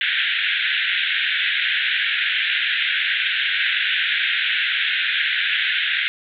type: band-pass noise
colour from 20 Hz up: pink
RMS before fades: -21 dBFS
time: 0.01-6.08 s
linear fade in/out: 0 ms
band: 1500 to 3700 Hz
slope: 96 dB/octave
effects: none